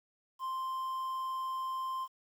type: tone with quantisation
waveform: triangle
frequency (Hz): 1046.5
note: C6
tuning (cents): 0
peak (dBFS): -32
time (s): 0.39-2.08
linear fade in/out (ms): 50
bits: 10
effects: none